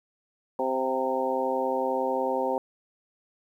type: harmonic tone with a mistuned harmonic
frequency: 130.81 Hz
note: C3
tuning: in tune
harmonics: 2 / 3 / 4 / 5 / 6 / 7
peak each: -34 / -32 / -28 / -36 / -32 / -31 dBFS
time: 0.59-2.58 s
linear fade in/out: 2 ms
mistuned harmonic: 5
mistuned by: +37 cents
effects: 10-bit